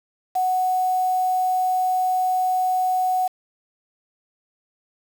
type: tone with quantisation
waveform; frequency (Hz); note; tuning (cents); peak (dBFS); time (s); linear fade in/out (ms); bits
sine; 740; F#5; 0; -18; 0.35-3.28; 10; 6
effects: none